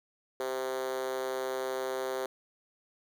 5% pulse tone with high-pass filter, 130.4 Hz, C3, 5 cents flat, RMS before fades -34 dBFS, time 0.4-2.26 s, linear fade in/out 2 ms, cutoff 440 Hz, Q 8.2, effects 10-bit

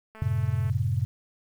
click train, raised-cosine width 0.5 ms, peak -32 dBFS, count 121, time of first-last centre 0.15-0.698 s, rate 219 Hz
sine chord, F# diminished, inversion none, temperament just, 92.5 / 111 / 133.2 Hz, F#2 / A2 / C3, 0 / +16 / +31 cents, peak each -28 / -27 / -28 dBFS, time 0.22-1.05 s, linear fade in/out 0 ms
effects 9-bit

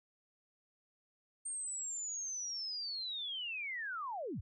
sine linear sweep, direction down, 8720 to 51.91 Hz, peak -38 dBFS, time 1.45-4.41 s, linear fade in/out 10 ms, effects none

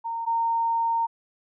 sine tone pair in turn, 920 / 920 Hz, A#5 / A#5, -23 / -23 cents, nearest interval unison, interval 0 cents, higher neither, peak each -27 / -21 dBFS, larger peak second, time 0.04-0.26 / 0.26-1.07 s, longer second, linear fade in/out 20 ms, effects none

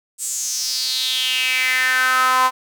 sawtooth tone with high-pass filter sweep, 257 Hz, C4, 31 cents flat, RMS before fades -19 dBFS, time 0.18-2.51 s, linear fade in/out 50 ms, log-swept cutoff 8200 to 980 Hz, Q 5.2, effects none

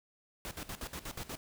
pink noise with tremolo, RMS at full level -41 dBFS, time 0.45-1.37 s, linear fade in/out 0 ms, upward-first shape square, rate 8.3 Hz, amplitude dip 80%, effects none

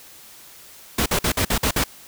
pink noise bursts, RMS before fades -20 dBFS, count 7, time 0.98-1.84 s, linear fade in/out 5 ms, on 80 ms, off 50 ms, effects white hiss -45 dBFS RMS until 2.07 s

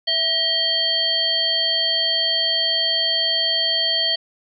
harmonic tone with a mistuned harmonic, 636 Hz, D#5, 38 cents sharp, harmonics 1 / 3 / 5 / 7, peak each -29 / -29 / -20 / -21 dBFS, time 0.07-4.16 s, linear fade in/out 10 ms, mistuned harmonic 1, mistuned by +63 cents, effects none

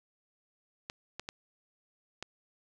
clicks, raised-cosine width 0.2 ms, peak -21 dBFS, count 4, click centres 0.899 / 1.196 / 1.289 / 2.226 s, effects 10-bit

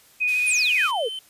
sine tone with vibrato, 2489 Hz, D#7, in tune, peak -19 dBFS, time 0.2-0.88 s, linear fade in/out 20 ms, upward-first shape triangle, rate 13 Hz, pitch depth 26 cents each way
pink high-pass noise, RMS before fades -39 dBFS, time 0.27-0.92 s, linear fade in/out 20 ms, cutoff 1900 Hz, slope 24 dB/octave
sine exponential sweep, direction down, 10548 to 415.3 Hz, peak -22 dBFS, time 0.46-1.09 s, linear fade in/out 20 ms
triangle tone, 3075 Hz, G7, 34 cents flat, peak -28 dBFS, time 0.78-1.19 s, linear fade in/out 2 ms
effects white hiss -54 dBFS RMS until 1.29 s + resampled to 32000 Hz

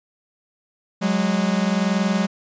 45% pulse tone pair together, 185 / 205.9 Hz, F#3 / G#3, 0 / -15 cents, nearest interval major second, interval 185 cents, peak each -21 dBFS, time 1.01-2.27 s, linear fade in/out 20 ms, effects resampled to 16000 Hz

